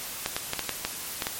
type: clicks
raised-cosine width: 0.2 ms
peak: -9 dBFS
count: 8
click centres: 0.261 / 0.365 / 0.534 / 0.593 / 0.693 / 0.85 / 1.222 / 1.269 s
effects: white hiss -36 dBFS RMS until 1.39 s + MP3 64 kbps